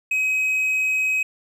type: tone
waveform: triangle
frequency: 2536 Hz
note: D#7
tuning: 32 cents sharp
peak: -17 dBFS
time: 0.11-1.23 s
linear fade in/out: 5 ms
effects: none